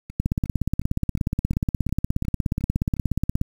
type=two click trains; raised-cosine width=5 ms; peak=-9 / -24 dBFS; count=55 / 9; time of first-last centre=0.2-3.414 / 0.1-2.967 s; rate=16.8 / 2.79 Hz; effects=7-bit